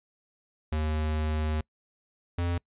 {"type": "tone pair in turn", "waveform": "square", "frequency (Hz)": [77.3, 86.77], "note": ["D#2", "F2"], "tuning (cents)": [-11, -11], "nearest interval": "major second", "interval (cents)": 200, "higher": "second", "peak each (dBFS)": -27, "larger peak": "neither", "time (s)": [[0.72, 1.61], [2.38, 2.58]], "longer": "first", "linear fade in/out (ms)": 5, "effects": ["noise-tail reverb RT60 0.1 s tail -25 dB re dry", "resampled to 8000 Hz"]}